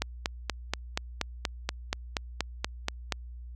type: click train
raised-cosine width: 0.2 ms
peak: -10 dBFS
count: 14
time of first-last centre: 0.02-3.123 s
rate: 4.19 Hz
effects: added 60 Hz sine -40 dBFS peak until 3.55 s